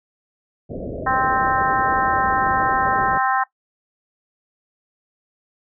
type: low-pass noise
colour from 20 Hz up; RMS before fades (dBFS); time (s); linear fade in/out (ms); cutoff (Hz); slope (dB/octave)
white; -29; 0.69-3.19; 20; 650; 96
type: harmonic tone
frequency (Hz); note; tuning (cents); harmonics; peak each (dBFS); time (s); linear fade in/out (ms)
261.4; C4; -1; 3 / 4 / 5 / 6 / 7; -20 / -22 / -24 / -26 / -27; 1.06-3.44; 10
effects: noise-tail reverb RT60 0.1 s tail -18 dB re dry